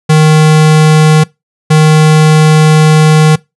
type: tone pair in turn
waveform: square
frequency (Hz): 155.2 / 155.2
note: D#3 / D#3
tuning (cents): -4 / -4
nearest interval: unison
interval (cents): 0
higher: neither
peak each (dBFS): -3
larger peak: neither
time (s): 0.09-1.24 / 1.7-3.36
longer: second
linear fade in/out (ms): 10
effects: noise-tail reverb RT60 0.2 s tail -22 dB re dry + resampled to 24000 Hz